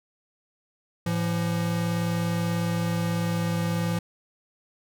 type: tone pair together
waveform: square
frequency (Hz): 109.94 / 170.4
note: A2 / F3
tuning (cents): -1 / -42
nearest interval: minor sixth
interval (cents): 759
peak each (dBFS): -30 / -26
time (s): 1.06-3.99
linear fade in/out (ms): 5
effects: none